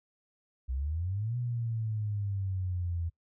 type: exponential two-way sweep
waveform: sine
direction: up then down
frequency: 61.1 to 123.3 to 83.1 Hz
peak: -30 dBFS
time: 0.68-3.1 s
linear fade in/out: 20 ms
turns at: 1.37 s
effects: noise-tail reverb RT60 0.1 s tail -22 dB re dry